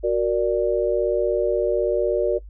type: chord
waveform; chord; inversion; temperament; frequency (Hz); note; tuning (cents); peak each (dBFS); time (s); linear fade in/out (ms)
sine; Gb augmented; none; equal; 370 / 466.2 / 587.3; Gb4 / Bb4 / D5; 0 / 0 / 0; -22; 0.03-2.39; 20
effects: noise-tail reverb RT60 0.1 s tail -19 dB re dry + added 50 Hz sine -37 dBFS peak until 2.49 s